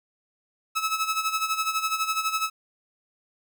sawtooth tone with tremolo, 1297 Hz, E6, 28 cents flat, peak -18 dBFS, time 0.75-2.5 s, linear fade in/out 20 ms, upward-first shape sine, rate 12 Hz, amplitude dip 70%, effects none

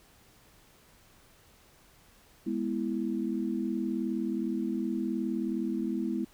sine chord, E major, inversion first, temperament equal, 207.7 / 246.9 / 329.6 Hz, G#3 / B3 / E4, 0 / 0 / 0 cents, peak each -33 dBFS, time 2.46-6.25 s, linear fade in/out 10 ms, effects pink hiss -60 dBFS RMS until 6.33 s

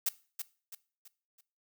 blue noise with echo, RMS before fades -29 dBFS, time 0.06-0.09 s, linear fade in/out 5 ms, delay 330 ms, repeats 4, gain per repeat -8 dB, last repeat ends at 1.41 s, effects noise-tail reverb RT60 0.4 s tail -19 dB re dry

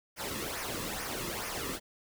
pink noise with flanger, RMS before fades -37 dBFS, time 0.16-1.8 s, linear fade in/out 50 ms, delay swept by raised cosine 0.25 to 1.35 ms, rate 2.3 Hz, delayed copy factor -0.65, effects none

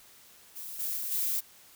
violet noise with level steps, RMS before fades -41 / -33 / -35 / -30 dBFS, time 0.55-1.41 s, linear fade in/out 20 ms, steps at 0.79 / 0.96 / 1.11 s, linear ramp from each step 10 ms, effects white hiss -56 dBFS RMS until 1.75 s

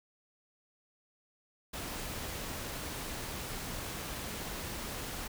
pink noise, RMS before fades -40 dBFS, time 1.73-5.28 s, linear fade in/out 10 ms, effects none

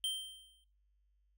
square tone with exponential decay, 3136 Hz, G7, in tune, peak -32 dBFS, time 0.04-0.64 s, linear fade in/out 1 ms, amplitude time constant 130 ms, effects noise-tail reverb RT60 0.4 s tail -19 dB re dry + added 50 Hz sine -70 dBFS peak until 1.37 s

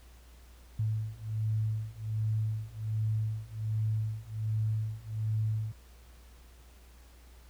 sine beating tone pair, 108.3 / 109.6 Hz, A2 / A2, -27 / -6 cents, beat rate 1.3 Hz, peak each -33 / -32 dBFS, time 0.79-5.72 s, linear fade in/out 5 ms, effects added 60 Hz sine -52 dBFS peak until 7.49 s + pink hiss -61 dBFS RMS until 7.49 s

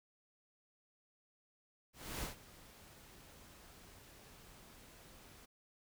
pink noise with ADSR envelope, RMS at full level -41 dBFS, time 1.93-5.46 s, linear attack 290 ms, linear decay 130 ms, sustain -18 dB, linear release 12 ms, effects none

